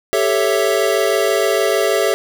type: chord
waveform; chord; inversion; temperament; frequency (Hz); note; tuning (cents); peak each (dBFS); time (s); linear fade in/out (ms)
square; A dominant seventh; third; equal with one note detuned; 393.6 / 440 / 554.4 / 659.3; G4 / A4 / C#5 / E5; +7 / 0 / 0 / 0; -20 / -20 / -21 / -20; 0.13-2.14; 0
effects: none